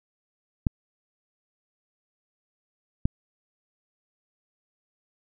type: clicks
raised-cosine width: 5 ms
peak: -9 dBFS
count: 2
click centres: 0.668 / 3.055 s
effects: none